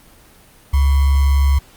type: tone with sample-and-hold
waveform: sine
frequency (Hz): 69.3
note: C#2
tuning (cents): 0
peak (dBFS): -10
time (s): 0.73-1.59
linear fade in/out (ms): 10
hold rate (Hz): 1050
effects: pink hiss -47 dBFS RMS until 1.76 s + Opus 24 kbps